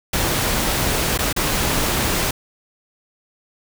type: noise with dropouts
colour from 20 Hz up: pink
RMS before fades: -20 dBFS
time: 0.13-2.31 s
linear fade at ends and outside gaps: 5 ms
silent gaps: 1.177-1.188 / 1.328-1.363 s
effects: none